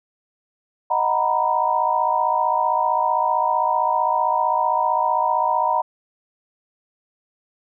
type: chord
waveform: sine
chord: B major seventh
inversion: first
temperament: equal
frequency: 622.3 / 740 / 932.3 / 987.8 Hz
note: D#5 / F#5 / A#5 / B5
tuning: 0 / 0 / 0 / 0 cents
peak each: -26 / -24 / -20 / -22 dBFS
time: 0.9-5.82 s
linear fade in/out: 10 ms
effects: none